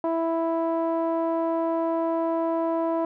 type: tone with low-pass filter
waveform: sawtooth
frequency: 329.6 Hz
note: E4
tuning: in tune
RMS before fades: -25 dBFS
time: 0.04-3.05 s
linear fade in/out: 2 ms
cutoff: 830 Hz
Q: 5.1
effects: none